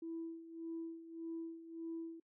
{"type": "tone with tremolo", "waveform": "sine", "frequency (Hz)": 329.6, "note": "E4", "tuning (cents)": 0, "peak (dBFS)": -39, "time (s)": [0.02, 2.2], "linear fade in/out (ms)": 5, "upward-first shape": "sine", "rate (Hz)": 1.7, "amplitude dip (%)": 75, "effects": ["noise-tail reverb RT60 0.1 s tail -24 dB re dry", "tanh soft clip ceiling -36 dBFS"]}